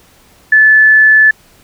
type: tone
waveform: sine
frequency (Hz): 1738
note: A6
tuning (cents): -22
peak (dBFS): -3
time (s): 0.52-1.31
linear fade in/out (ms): 5
effects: pink hiss -46 dBFS RMS until 1.63 s